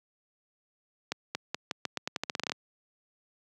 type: accelerating click train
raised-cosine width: 0.2 ms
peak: -13 dBFS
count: 16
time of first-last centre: 1.12-2.519 s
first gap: 230 ms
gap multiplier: 0.85
effects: high-pass 150 Hz 12 dB/octave